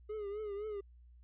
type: tone with vibrato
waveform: triangle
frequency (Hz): 415.3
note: G#4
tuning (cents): 0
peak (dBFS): -36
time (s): 0.09-0.81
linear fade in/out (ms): 10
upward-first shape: triangle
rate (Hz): 3.9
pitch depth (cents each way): 92
effects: added 60 Hz sine -56 dBFS peak until 1.23 s + resampled to 8000 Hz